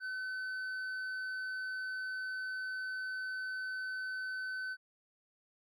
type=tone with hard clipping; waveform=sine; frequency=1518 Hz; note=F#6; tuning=44 cents sharp; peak=-38 dBFS; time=0-4.77 s; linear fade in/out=50 ms; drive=4 dB; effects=none